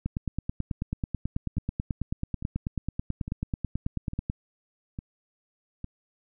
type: two click trains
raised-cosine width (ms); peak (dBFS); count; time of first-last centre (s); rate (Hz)
5; -22 / -16; 6 / 40; 1.57-5.844 / 0.06-4.299; 1.17 / 9.2
effects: none